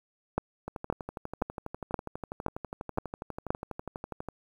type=two click trains; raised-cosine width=1 ms; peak=-12 / -22 dBFS; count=7 / 45; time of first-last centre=0.38-3.505 / 0.68-4.287 s; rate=1.92 / 12.2 Hz; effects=9-bit